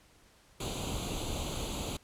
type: noise with comb filter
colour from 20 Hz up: pink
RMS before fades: -36 dBFS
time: 0.6-1.97 s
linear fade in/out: 5 ms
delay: 0.28 ms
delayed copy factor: +0.8
effects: pink hiss -62 dBFS RMS until 2.03 s + low-pass 11000 Hz 12 dB/octave